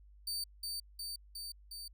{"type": "tone with echo", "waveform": "sawtooth", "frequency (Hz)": 4598, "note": "D8", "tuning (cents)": -37, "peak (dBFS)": -33, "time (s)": [0.27, 0.44], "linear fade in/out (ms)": 5, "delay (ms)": 360, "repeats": 4, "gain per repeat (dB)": -2, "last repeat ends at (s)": 1.88, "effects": ["added 50 Hz sine -56 dBFS peak until 1.93 s"]}